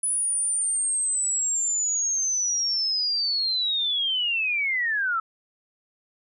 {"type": "linear sweep", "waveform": "sine", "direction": "down", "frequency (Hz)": [9956, 1293], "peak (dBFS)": -22, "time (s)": [0.03, 5.2], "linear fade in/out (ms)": 5, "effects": []}